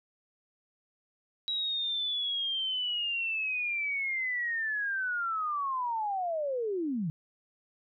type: linear sweep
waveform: sine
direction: down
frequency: 3874 to 146.83 Hz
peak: -29 dBFS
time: 1.48-7.1 s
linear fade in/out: 0 ms
effects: none